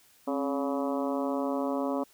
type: harmonic tone with a mistuned harmonic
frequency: 141.3 Hz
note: C#3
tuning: 34 cents sharp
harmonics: 2 / 3 / 4 / 5 / 6 / 7 / 8 / 9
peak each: -30 / -37 / -33 / -38 / -42 / -39 / -41 / -46 dBFS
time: 0.27-2.04 s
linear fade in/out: 10 ms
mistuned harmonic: 2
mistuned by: -70 cents
effects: white hiss -61 dBFS RMS until 2.13 s